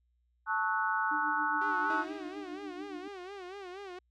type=chord; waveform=sine; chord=F# minor seventh; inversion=first; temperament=equal with one note detuned; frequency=880 / 1108.7 / 1292.1 / 1480 Hz; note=A5 / C#6 / E6 / F#6; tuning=0 / 0 / -35 / 0 cents; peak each=-33 / -36 / -35 / -32 dBFS; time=0.46-2.05 s; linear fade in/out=50 ms
type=tone with tremolo; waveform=sine; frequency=301.3 Hz; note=D4; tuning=44 cents sharp; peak=-38 dBFS; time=1.11-3.08 s; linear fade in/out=5 ms; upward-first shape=triangle; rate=7.2 Hz; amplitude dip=80%
type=tone with vibrato; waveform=sawtooth; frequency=380 Hz; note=F#4; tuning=46 cents sharp; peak=-38 dBFS; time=1.61-3.99 s; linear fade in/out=5 ms; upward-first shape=sine; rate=4.2 Hz; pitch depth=120 cents each way
type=tone with exponential decay; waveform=30% pulse; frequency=320 Hz; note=D#4; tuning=49 cents sharp; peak=-33 dBFS; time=1.9-3.1 s; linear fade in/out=2 ms; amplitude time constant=260 ms
effects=added 60 Hz sine -70 dBFS peak until 4.1 s + low-pass 4000 Hz 12 dB/octave